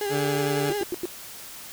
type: tone with vibrato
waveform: 35% pulse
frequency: 408.1 Hz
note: G#4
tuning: 30 cents flat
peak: -24 dBFS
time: 0.01-0.83 s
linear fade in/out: 2 ms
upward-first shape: triangle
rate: 11 Hz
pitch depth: 54 cents each way
type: tone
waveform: 15% pulse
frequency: 145.5 Hz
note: D3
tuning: 16 cents flat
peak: -19 dBFS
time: 0.09-0.74 s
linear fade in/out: 50 ms
type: tone bursts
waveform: sine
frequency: 353.9 Hz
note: F4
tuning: 23 cents sharp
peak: -24 dBFS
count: 4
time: 0.7-1.055 s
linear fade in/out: 0 ms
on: 22 ms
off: 89 ms
effects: white hiss -41 dBFS RMS until 1.72 s